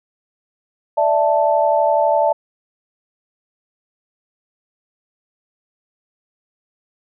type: chord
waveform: sine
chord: D suspended second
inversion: none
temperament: equal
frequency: 587.3 / 659.3 / 880 Hz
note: D5 / E5 / A5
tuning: 0 / 0 / 0 cents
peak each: -17 dBFS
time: 0.97-2.33 s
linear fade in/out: 10 ms
effects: none